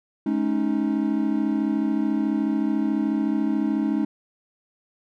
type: chord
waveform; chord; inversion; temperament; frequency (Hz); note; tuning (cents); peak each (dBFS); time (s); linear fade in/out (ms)
triangle; Ab suspended fourth; none; equal with one note detuned; 212.5 / 277.2 / 311.1; Ab3 / Db4 / Eb4; +40 / 0 / 0; -23; 0.26-4.05; 5
effects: none